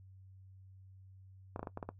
clicks, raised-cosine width 1 ms, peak -26 dBFS, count 7, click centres 1.561 / 1.594 / 1.63 / 1.672 / 1.774 / 1.828 / 1.89 s, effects noise-tail reverb RT60 0.1 s tail -18 dB re dry + added 95 Hz sine -54 dBFS peak until 1.99 s

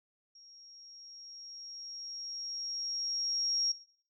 sine tone with level ramp, 5588 Hz, F8, in tune, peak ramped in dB -54 to -27 dBFS, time 0.35-3.72 s, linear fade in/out 5 ms, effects noise-tail reverb RT60 0.5 s tail -17 dB re dry

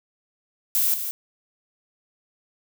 violet noise with echo, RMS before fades -21 dBFS, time 0.75-0.94 s, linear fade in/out 0 ms, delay 170 ms, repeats 1, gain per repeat -8 dB, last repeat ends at 1.11 s, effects none

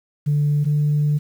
sine tone pair in turn, 146.83 / 148.02 Hz, D3 / D3, 0 / +14 cents, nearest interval unison, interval 14 cents, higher second, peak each -14 dBFS, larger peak neither, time 0.26-0.65 / 0.65-1.19 s, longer second, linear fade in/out 20 ms, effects tanh soft clip ceiling -12 dBFS + 8-bit

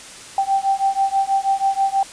sine beating tone pair, 779 / 785.2 Hz, G5 / G5, -11 / +3 cents, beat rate 6.2 Hz, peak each -19 dBFS, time 0.38-2.03 s, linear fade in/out 2 ms, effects white hiss -38 dBFS RMS until 2.12 s + resampled to 22050 Hz

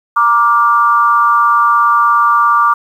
sine tone with amplitude modulation, 1174.7 Hz, D6, in tune, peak -3 dBFS, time 0.16-2.74 s, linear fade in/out 10 ms, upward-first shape sine, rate 237 Hz, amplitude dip 85%, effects 7-bit

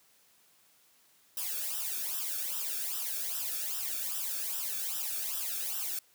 blue noise with flanger, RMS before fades -35 dBFS, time 1.37-5.99 s, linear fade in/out 2 ms, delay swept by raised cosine 0.45 to 1.02 ms, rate 2.5 Hz, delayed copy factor -0.9, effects white hiss -65 dBFS RMS until 6.14 s + high-pass 100 Hz 12 dB/octave

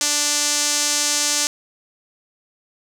sawtooth tone with band-pass filter, 293.7 Hz, D4, in tune, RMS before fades -20 dBFS, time 0.01-1.47 s, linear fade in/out 0 ms, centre 6600 Hz, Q 2.1, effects none

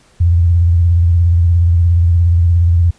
sine tone with vibrato, 85.6 Hz, F2, 34 cents flat, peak -7 dBFS, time 0.2-2.91 s, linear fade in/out 10 ms, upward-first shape triangle, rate 17 Hz, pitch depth 83 cents each way, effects pink hiss -50 dBFS RMS until 2.98 s + resampled to 22050 Hz

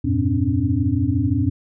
sine tone cluster, 87.1 / 100.3 / 118.3 / 263.1 / 288.8 Hz, F2 / G2 / A#2 / C4 / D4, -4 / +40 / +26 / +10 / -29 cents, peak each -23 dBFS, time 0.04-1.5 s, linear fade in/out 10 ms, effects none

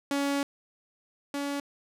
sawtooth tone pair in turn, 281.2 / 283.3 Hz, C#4 / C#4, +25 / +38 cents, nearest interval unison, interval 13 cents, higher second, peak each -22 / -26 dBFS, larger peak first, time 0.11-0.43 / 1.34-1.6 s, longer first, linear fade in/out 2 ms, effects low-pass 12000 Hz 12 dB/octave

